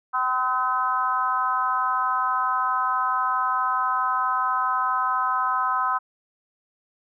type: harmonic tone with a mistuned harmonic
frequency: 255.4 Hz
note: C4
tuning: 42 cents flat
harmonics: 3 / 4 / 5 / 6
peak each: -30 / -24 / -24 / -32 dBFS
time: 0.13-5.99 s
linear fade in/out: 20 ms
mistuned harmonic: 6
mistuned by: -19 cents
effects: none